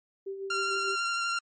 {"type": "tone with tremolo", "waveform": "sine", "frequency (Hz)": 390, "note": "G4", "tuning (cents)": -9, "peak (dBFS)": -32, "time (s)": [0.26, 0.96], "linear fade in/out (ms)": 10, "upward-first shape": "sine", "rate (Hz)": 6.7, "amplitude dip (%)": 50}
{"type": "tone with vibrato", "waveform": "sawtooth", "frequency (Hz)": 1382, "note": "F6", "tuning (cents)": -19, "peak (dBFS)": -24, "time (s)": [0.5, 1.39], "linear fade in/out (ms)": 5, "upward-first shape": "sine", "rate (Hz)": 12, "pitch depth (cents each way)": 14}
{"effects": ["low-pass 12000 Hz 12 dB/octave", "MP3 32 kbps"]}